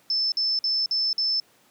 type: tone bursts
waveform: sine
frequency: 5274 Hz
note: E8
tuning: in tune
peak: -21 dBFS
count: 5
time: 0.1-1.4 s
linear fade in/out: 2 ms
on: 220 ms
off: 50 ms
effects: pink hiss -59 dBFS RMS until 1.7 s + high-pass 200 Hz 12 dB/octave